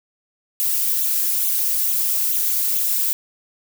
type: noise with flanger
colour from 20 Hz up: violet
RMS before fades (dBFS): -20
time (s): 0.6-3.13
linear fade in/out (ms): 0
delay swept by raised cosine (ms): 0.28 to 3.58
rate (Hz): 2.3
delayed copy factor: +0.75
effects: none